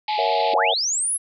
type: tone with vibrato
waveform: sine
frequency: 845 Hz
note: G#5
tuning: 30 cents sharp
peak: -21 dBFS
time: 0.08-0.72 s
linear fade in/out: 10 ms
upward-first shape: square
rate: 6 Hz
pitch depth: 14 cents each way
type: band-pass noise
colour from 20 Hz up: white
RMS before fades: -31 dBFS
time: 0.08-0.54 s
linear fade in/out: 2 ms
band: 2000 to 4600 Hz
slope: 96 dB/octave
type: chord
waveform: sine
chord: F# dominant seventh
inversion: first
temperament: equal with one note detuned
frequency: 466.2 / 556.9 / 659.3 / 740 Hz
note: A#4 / C#5 / E5 / F#5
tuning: 0 / +8 / 0 / 0 cents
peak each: -27 / -27 / -24 / -26 dBFS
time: 0.18-0.74 s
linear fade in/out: 5 ms
type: linear sweep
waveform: sine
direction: up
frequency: 184.5 to 11175 Hz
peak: -20 dBFS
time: 0.53-1.18 s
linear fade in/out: 20 ms
effects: none